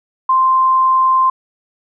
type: tone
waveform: sine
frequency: 1045 Hz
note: C6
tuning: 2 cents flat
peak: -9 dBFS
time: 0.29-1.3 s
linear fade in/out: 5 ms
effects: none